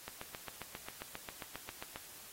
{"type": "click train", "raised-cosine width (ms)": 0.3, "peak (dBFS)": -26, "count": 15, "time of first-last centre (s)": [0.08, 1.959], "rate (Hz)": 7.45, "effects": ["white hiss -53 dBFS RMS until 2.32 s", "AAC 48 kbps"]}